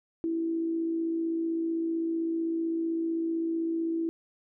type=tone with amplitude modulation; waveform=sine; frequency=329.6 Hz; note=E4; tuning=in tune; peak=-25 dBFS; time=0.24-4.09 s; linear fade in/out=0 ms; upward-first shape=sine; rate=55.7 Hz; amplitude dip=35%; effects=none